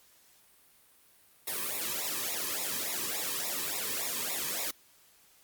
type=noise with flanger; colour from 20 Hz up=white; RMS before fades=-34 dBFS; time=1.47-4.71 s; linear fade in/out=5 ms; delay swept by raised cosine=0.64 to 1.44 ms; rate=3.5 Hz; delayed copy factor=-1; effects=white hiss -62 dBFS RMS until 5.43 s + Opus 48 kbps